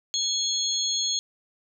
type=tone cluster; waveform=sine; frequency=3354 / 4264 / 6540 Hz; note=G#7 / C8 / G#8; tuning=+16 / +32 / -28 cents; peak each=-28 dBFS; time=0.14-1.19 s; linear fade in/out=0 ms; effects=none